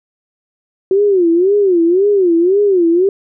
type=tone with vibrato; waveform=sine; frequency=370.4 Hz; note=F#4; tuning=2 cents sharp; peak=-8 dBFS; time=0.91-3.09 s; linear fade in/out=2 ms; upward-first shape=sine; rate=1.9 Hz; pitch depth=190 cents each way; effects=none